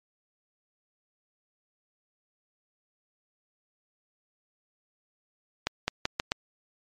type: accelerating click train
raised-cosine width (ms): 0.2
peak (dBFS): -8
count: 5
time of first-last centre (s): 5.67-6.319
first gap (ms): 210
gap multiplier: 0.83
effects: low-pass 7000 Hz 12 dB/octave + MP3 96 kbps

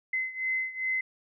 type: beating tone pair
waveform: sine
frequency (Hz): 2049 / 2051.5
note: C7 / C7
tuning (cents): -37 / -35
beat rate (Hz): 2.5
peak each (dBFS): -30 / -33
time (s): 0.13-1.01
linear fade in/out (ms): 5
effects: none

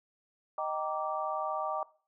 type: chord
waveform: sine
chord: Eb major seventh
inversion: none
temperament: just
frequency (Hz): 622.3 / 777.8 / 933.4 / 1166.7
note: Eb5 / G5 / Bb5 / D6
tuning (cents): 0 / -14 / +2 / -12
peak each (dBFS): -36 / -36 / -39 / -36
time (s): 0.58-1.83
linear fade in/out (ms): 2
effects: noise-tail reverb RT60 0.4 s tail -19 dB re dry

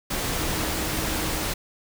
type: tone in noise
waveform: sine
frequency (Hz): 313.8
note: D#4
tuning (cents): +15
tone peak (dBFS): -36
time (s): 0.38-1.47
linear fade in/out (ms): 10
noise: pink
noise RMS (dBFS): -27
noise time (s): 0.1-1.54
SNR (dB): -12
effects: none

